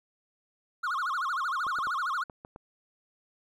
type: tone with vibrato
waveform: triangle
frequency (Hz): 1244.5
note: D#6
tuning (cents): 0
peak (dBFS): -26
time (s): 0.83-2.24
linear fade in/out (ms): 10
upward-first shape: sine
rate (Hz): 13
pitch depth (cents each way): 290
type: clicks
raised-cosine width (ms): 1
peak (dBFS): -30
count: 6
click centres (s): 1.667 / 1.787 / 1.871 / 2.298 / 2.449 / 2.561
effects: none